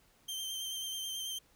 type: tone with vibrato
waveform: sawtooth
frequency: 3136 Hz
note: G7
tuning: in tune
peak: -34 dBFS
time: 0.28-1.39 s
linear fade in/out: 10 ms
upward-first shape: triangle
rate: 9.2 Hz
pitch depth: 27 cents each way
effects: pink hiss -67 dBFS RMS until 1.55 s